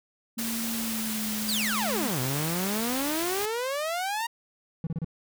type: tone with pitch glide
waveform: sine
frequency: 228.8 to 214.7 Hz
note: A#3 to A3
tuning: -32 to -42 cents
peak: -31 dBFS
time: 0.37-2.09 s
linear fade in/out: 10 ms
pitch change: -110 cents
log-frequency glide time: 0.72-1.27 s
type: noise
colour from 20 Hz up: white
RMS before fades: -33 dBFS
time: 0.38-3.46 s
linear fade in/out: 10 ms
type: exponential two-way sweep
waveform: sawtooth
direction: down then up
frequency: 5030 to 123.47 to 947 Hz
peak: -24 dBFS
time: 1.48-4.27 s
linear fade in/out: 10 ms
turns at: 2.2 s
type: tone bursts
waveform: triangle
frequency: 162.4 Hz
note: E3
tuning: 26 cents flat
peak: -25 dBFS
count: 4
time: 4.84-5.046 s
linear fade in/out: 2 ms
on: 29 ms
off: 30 ms
effects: none